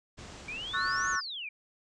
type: low-pass noise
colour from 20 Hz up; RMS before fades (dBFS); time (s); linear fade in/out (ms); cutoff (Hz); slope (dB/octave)
pink; -47; 0.17-1.17; 20; 8000; 48
type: exponential two-way sweep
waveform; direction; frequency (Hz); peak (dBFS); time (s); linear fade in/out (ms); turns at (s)
sine; up then down; 2312 to 6780 to 2312; -36; 0.48-1.49; 5; 1.1
type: chord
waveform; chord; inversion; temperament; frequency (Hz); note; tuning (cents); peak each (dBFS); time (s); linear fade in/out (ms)
sine; F# minor seventh; second; just; 1110 / 1332 / 1480 / 1776; C#6 / E6 / F#6 / A6; +2 / +18 / 0 / +16; -33 / -37 / -31 / -35; 0.73-1.21; 20
effects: none